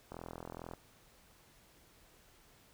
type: click train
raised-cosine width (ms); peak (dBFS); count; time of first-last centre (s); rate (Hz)
1; -30; 27; 0.12-0.736; 42.2
effects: pink hiss -64 dBFS RMS until 2.73 s